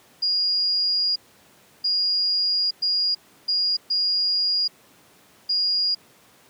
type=tone bursts at uneven times; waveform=sine; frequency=4855 Hz; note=D#8; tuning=43 cents flat; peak=-19 dBFS; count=6; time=0.22-1.16 / 1.84-2.71 / 2.82-3.15 / 3.48-3.77 / 3.9-4.68 / 5.49-5.95 s; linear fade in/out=10 ms; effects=pink hiss -54 dBFS RMS until 6.49 s + high-pass 150 Hz 12 dB/octave